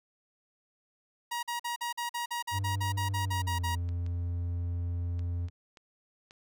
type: tone bursts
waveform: sawtooth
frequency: 951 Hz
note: A#5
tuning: 34 cents sharp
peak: -28 dBFS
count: 15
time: 1.31-3.754 s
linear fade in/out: 10 ms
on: 120 ms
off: 46 ms
type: tone with pitch glide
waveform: triangle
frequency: 98 to 86.81 Hz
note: G2 to F2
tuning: 0 to -10 cents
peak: -28 dBFS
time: 2.51-5.5 s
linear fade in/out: 50 ms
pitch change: -210 cents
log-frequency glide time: 3.18-3.67 s
type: clicks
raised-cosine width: 0.2 ms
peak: -35 dBFS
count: 6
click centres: 3.89 / 4.064 / 5.193 / 5.485 / 5.772 / 6.309 s
effects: none